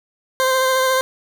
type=tone with vibrato; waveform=20% pulse; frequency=521 Hz; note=C5; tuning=7 cents flat; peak=-10 dBFS; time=0.4-1.01 s; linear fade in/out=0 ms; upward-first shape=sine; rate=14 Hz; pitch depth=17 cents each way; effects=none